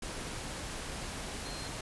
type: tone in noise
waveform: sine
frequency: 4186 Hz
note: C8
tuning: in tune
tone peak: -46 dBFS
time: 1.45-1.68 s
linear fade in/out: 5 ms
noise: pink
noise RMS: -40 dBFS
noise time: 0.02-1.81 s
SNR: -9 dB
effects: resampled to 24000 Hz